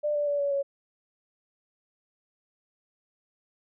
sine tone with pitch steps, 595 / 585.5 / 576.1 / 566.8 / 557.7 Hz, D5 / D5 / D5 / C#5 / C#5, +22 / -5 / -33 / +38 / +10 cents, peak -24 dBFS, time 0.03-0.63 s, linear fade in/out 20 ms, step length 120 ms, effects none

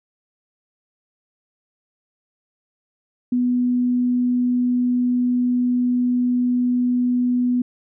sine tone, 246.9 Hz, B3, in tune, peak -16 dBFS, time 3.32-7.62 s, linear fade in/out 5 ms, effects none

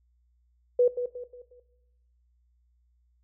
sine tone with echo, 491.3 Hz, B4, 9 cents flat, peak -17 dBFS, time 0.79-0.88 s, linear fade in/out 5 ms, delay 180 ms, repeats 4, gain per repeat -8 dB, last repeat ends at 1.6 s, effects noise-tail reverb RT60 1.0 s tail -17 dB re dry + added 60 Hz sine -64 dBFS peak until 3.23 s

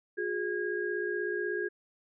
sine tone cluster, 359.2 / 415.5 / 1635 Hz, F4 / G#4 / G#6, +49 / +1 / -28 cents, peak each -34 / -34 / -35 dBFS, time 0.17-1.69 s, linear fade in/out 20 ms, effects none

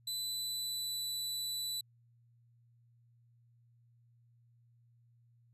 sawtooth tone with pitch glide, 4000 to 3972 Hz, B7 to B7, +21 to +9 cents, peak -33 dBFS, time 0.07-1.81 s, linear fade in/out 5 ms, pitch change -12 cents, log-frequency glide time 0.18-1.04 s, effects added 118 Hz sine -64 dBFS peak until 5.53 s + resampled to 32000 Hz

